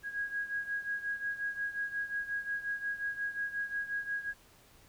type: beating tone pair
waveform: sine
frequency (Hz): 1645 / 1650.6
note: G#6 / G#6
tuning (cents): -17 / -11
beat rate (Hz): 5.6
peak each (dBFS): -35 / -39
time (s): 0.03-4.34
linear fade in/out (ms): 50
effects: pink hiss -61 dBFS RMS until 4.88 s